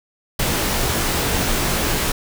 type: noise with comb filter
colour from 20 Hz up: pink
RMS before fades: -20 dBFS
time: 0.39-2.12 s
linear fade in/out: 5 ms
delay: 20 ms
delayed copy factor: -0.6
effects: none